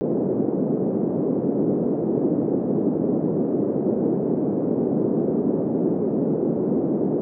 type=band-pass noise; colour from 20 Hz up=white; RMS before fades=-22 dBFS; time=0.01-7.21 s; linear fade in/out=0 ms; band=170 to 420 Hz; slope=24 dB/octave; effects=none